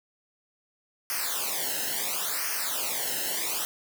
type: noise with flanger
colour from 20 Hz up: white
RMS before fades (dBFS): -30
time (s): 1.1-3.65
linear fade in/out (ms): 0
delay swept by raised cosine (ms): 0.26 to 0.87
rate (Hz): 0.72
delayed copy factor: -0.95
effects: none